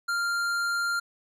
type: tone with tanh clipping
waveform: sine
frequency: 1394 Hz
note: F6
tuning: 4 cents flat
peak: -27 dBFS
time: 0.08-1 s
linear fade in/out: 10 ms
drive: 15 dB
effects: none